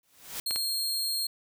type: noise with exponential growth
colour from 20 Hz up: white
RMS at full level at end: -33 dBFS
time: 0.03-0.4 s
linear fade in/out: 2 ms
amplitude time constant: 79 ms
type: tone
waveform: sawtooth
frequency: 4236 Hz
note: C8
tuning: 21 cents sharp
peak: -25 dBFS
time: 0.46-1.27 s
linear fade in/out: 5 ms
type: clicks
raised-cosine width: 0.2 ms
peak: -18 dBFS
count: 2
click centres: 0.509 / 0.56 s
effects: none